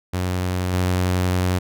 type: tone with level steps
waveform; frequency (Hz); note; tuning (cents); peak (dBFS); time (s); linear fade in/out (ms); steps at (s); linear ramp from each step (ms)
sawtooth; 91.1; F#2; -26; -17 / -14; 0.13-1.59; 10; 0.73; 2
effects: none